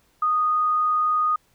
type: tone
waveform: sine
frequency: 1238 Hz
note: D#6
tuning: 9 cents flat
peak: -18 dBFS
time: 0.22-1.36 s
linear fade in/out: 5 ms
effects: pink hiss -63 dBFS RMS until 1.54 s